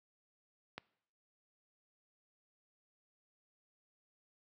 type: click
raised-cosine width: 0.3 ms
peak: -26 dBFS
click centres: 0.78 s
effects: noise-tail reverb RT60 0.7 s tail -22 dB re dry + high-pass 100 Hz 12 dB/octave